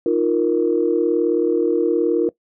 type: chord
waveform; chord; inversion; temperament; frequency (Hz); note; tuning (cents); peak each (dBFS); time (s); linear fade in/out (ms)
sine; Eb suspended second; none; just; 311.1 / 350 / 466.7; Eb4 / F4 / Bb4; 0 / +4 / +2; -21 / -18 / -18; 0.06-2.29; 2
effects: noise-tail reverb RT60 0.1 s tail -20 dB re dry + tanh soft clip ceiling -5 dBFS